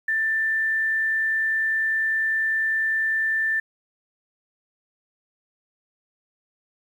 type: tone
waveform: sine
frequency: 1775 Hz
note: A6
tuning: 15 cents sharp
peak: -20 dBFS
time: 0.08-3.6 s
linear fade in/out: 5 ms
effects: 9-bit